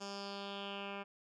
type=tone with low-pass filter sweep; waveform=10% pulse; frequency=199.3 Hz; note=G3; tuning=29 cents sharp; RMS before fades=-44 dBFS; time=0-1.04 s; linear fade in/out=20 ms; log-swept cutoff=6100 to 2200 Hz; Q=3.7; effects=none

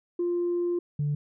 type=tone pair in turn; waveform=sine; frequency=349.2 / 146.31 Hz; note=F4 / D3; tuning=0 / -6 cents; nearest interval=octave + minor third; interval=1506 cents; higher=first; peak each=-23 dBFS; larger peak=neither; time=0.19-0.79 / 0.99-1.15 s; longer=first; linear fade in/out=5 ms; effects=tanh soft clip ceiling -21 dBFS

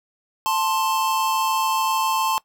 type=tone pair together; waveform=square; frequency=883.8 / 1051 Hz; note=A5 / C6; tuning=+7 / +7 cents; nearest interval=minor third; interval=300 cents; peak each=-23 dBFS; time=0.46-2.38 s; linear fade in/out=0 ms; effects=noise-tail reverb RT60 0.1 s tail -20 dB re dry

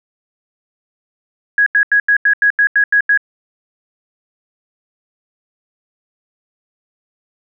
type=tone bursts; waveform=sine; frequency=1661.2 Hz; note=G#6; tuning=in tune; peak=-8 dBFS; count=10; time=1.58-3.175 s; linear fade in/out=2 ms; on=83 ms; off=85 ms; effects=none

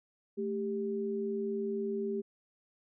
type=tone pair together; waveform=sine; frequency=219.4 / 395.5 Hz; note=A3 / G4; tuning=-5 / +15 cents; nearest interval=minor seventh; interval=1020 cents; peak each=-36 / -33 dBFS; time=0.37-2.22 s; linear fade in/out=20 ms; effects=none

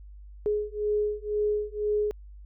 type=beating tone pair; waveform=sine; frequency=418.5 / 420.5 Hz; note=G#4 / G#4; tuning=+13 / +22 cents; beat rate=2 Hz; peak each=-28 dBFS; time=0.46-2.11 s; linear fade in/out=0 ms; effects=added 50 Hz sine -43 dBFS peak until 2.45 s

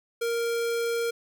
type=tone; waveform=square; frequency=466.2 Hz; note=A#4; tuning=in tune; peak=-26 dBFS; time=0.21-1.11 s; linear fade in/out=10 ms; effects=none

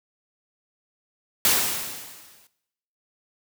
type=noise with exponential decay; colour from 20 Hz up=white; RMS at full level=-17 dBFS; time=1.45-2.47 s; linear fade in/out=1 ms; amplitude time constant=220 ms; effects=noise-tail reverb RT60 0.8 s tail -17 dB re dry + high-pass 80 Hz 12 dB/octave

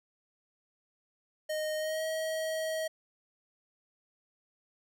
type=tone with pitch glide; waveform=square; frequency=618 to 636.1 Hz; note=D#5 to D#5; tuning=-12 to +38 cents; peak=-32 dBFS; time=1.49-2.88 s; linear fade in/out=10 ms; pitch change=+50 cents; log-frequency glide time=1.77-2.04 s; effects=none

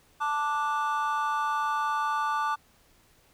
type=chord; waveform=triangle; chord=D major; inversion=second; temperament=just; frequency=881 / 1174.7 / 1468.3 Hz; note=A5 / D6 / F#6; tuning=+2 / 0 / -14 cents; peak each=-27 / -26 / -32 dBFS; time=0.2-2.56 s; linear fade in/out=20 ms; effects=tanh soft clip ceiling -15 dBFS + pink hiss -62 dBFS RMS until 3.33 s

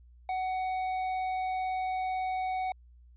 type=tone with tanh clipping; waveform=triangle; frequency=747 Hz; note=F#5; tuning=16 cents sharp; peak=-31 dBFS; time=0.29-2.72 s; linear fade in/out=2 ms; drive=13 dB; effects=added 60 Hz sine -53 dBFS peak until 3.16 s + resampled to 8000 Hz

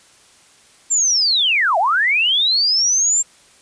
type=linear two-way sweep; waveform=sine; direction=down then up; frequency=7459 to 632 to 7459 Hz; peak=-13 dBFS; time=0.9-3.23 s; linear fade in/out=20 ms; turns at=1.78 s; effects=white hiss -50 dBFS RMS until 3.61 s + resampled to 22050 Hz

